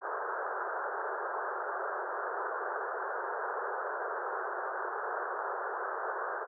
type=band-pass noise; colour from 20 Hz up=white; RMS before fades=-36 dBFS; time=0.01-6.47 s; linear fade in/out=50 ms; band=370 to 1600 Hz; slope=96 dB/octave; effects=none